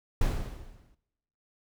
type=noise with exponential decay; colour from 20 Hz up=brown; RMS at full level=-23 dBFS; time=0.21-0.95 s; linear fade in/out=5 ms; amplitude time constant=160 ms; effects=noise-tail reverb RT60 1.0 s tail -21 dB re dry